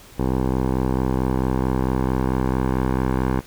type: tone with low-pass filter sweep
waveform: 10% pulse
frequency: 64.5 Hz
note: C2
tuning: 24 cents flat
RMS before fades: -21 dBFS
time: 0.18-3.41 s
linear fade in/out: 20 ms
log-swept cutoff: 780 to 1300 Hz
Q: 1.1
effects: pink hiss -46 dBFS RMS until 3.46 s